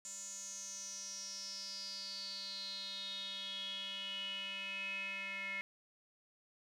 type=tone with band-pass filter sweep; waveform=square; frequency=196 Hz; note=G3; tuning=in tune; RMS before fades=-44 dBFS; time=0.05-5.61 s; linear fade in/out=0 ms; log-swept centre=7200 to 2200 Hz; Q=9.4; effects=none